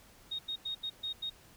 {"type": "tone bursts at uneven times", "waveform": "sine", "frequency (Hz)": 3729, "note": "A#7", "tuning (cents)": 0, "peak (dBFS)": -34, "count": 6, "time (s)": [[0.31, 0.39], [0.48, 0.56], [0.65, 0.75], [0.83, 0.9], [1.03, 1.13], [1.22, 1.3]], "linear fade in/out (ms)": 10, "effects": ["pink hiss -59 dBFS RMS until 1.56 s"]}